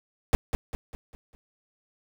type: noise with echo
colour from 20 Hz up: brown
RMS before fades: -17 dBFS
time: 0.33-0.35 s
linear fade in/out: 0 ms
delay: 200 ms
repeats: 5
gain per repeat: -7 dB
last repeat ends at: 1.35 s
effects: none